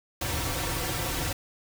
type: noise with comb filter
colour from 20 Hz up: pink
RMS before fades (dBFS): -30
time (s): 0.21-1.33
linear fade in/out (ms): 5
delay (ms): 4.8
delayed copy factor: -0.75
effects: none